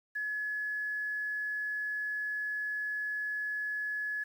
sine tone with quantisation, 1700 Hz, G#6, 40 cents sharp, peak -32 dBFS, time 0.15-4.24 s, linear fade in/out 10 ms, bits 10, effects none

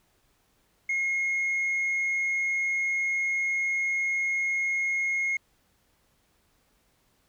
sine tone with tanh clipping, 2154 Hz, C7, 50 cents sharp, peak -25 dBFS, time 0.89-5.37 s, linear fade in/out 5 ms, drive 1 dB, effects pink hiss -68 dBFS RMS until 7.28 s

